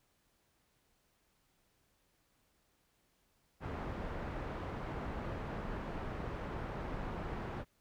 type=low-pass noise; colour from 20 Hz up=pink; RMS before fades=-41 dBFS; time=3.6-7.65 s; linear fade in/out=50 ms; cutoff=1400 Hz; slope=12 dB/octave; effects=pink hiss -75 dBFS RMS until 7.8 s